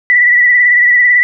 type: tone with vibrato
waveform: sine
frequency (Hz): 1957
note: B6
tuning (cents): -16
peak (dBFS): -5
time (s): 0.1-1.23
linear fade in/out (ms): 0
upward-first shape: triangle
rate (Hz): 18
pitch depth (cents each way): 49
effects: none